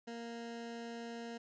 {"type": "tone", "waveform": "20% pulse", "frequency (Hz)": 233.1, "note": "A#3", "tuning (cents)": 0, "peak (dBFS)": -38, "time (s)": [0.07, 1.38], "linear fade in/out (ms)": 10, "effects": ["resampled to 16000 Hz"]}